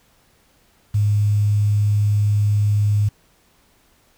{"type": "tone with quantisation", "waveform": "sine", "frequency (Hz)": 103.83, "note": "G#2", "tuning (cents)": 0, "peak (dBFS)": -14, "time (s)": [0.94, 3.09], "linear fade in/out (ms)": 10, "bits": 7, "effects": ["pink hiss -58 dBFS RMS until 4.17 s"]}